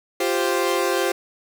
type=chord; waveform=sawtooth; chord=F suspended second; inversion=none; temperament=equal; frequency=349.2 / 392 / 523.3 Hz; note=F4 / G4 / C5; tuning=0 / 0 / 0 cents; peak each=-20 dBFS; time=0.2-1.12 s; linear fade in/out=5 ms; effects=none